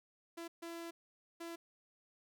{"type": "tone bursts at uneven times", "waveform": "sawtooth", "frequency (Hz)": 336.1, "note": "E4", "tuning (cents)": 34, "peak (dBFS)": -40, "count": 3, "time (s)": [[0.37, 0.48], [0.62, 0.91], [1.4, 1.56]], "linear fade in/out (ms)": 10, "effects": []}